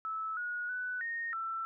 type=tone with pitch steps; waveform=sine; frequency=1307 / 1451 / 1492 / 1852 / 1335 Hz; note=E6 / F#6 / F#6 / A#6 / E6; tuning=-15 / -34 / +14 / -12 / +22 cents; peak=-34 dBFS; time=0.05-1.65 s; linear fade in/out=0 ms; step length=320 ms; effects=none